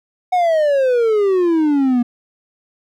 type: exponential sweep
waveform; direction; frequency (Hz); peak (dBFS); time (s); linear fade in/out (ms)
triangle; down; 743 to 237; -10; 0.32-2.03; 10
effects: none